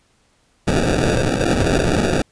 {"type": "noise with sample-and-hold", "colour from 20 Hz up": "violet", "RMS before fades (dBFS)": -17, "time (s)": [0.67, 2.22], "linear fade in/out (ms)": 5, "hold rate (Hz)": 1050, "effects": ["pink hiss -60 dBFS RMS until 2.31 s", "resampled to 22050 Hz"]}